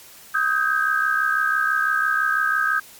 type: tone cluster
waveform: sine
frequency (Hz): 1263 / 1548 / 1614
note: D#6 / G6 / G#6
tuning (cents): +26 / -22 / -50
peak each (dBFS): -22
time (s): 0.34-2.8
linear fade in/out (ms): 10
effects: white hiss -45 dBFS RMS until 2.99 s + MP3 96 kbps